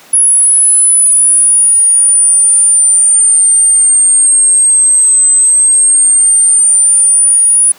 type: exponential two-way sweep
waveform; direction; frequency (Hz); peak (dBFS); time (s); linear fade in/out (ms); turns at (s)
sine; down then up; 10350 to 8160 to 9780; -4; 0.13-7.72; 5; 5.31
effects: pink hiss -38 dBFS RMS until 7.78 s + high-pass 300 Hz 12 dB/octave